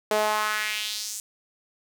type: tone with high-pass filter sweep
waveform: sawtooth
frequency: 212.8 Hz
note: G#3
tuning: 42 cents sharp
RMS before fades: -27 dBFS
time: 0.11-1.2 s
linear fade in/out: 2 ms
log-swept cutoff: 510 to 7700 Hz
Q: 2.3
effects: none